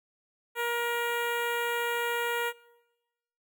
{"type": "tone with notch filter", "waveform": "10% pulse", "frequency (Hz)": 473.5, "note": "A#4", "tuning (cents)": 27, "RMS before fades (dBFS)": -30, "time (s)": [0.55, 2.53], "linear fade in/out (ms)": 50, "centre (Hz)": 5500, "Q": 0.6, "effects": ["noise-tail reverb RT60 1.0 s tail -22 dB re dry"]}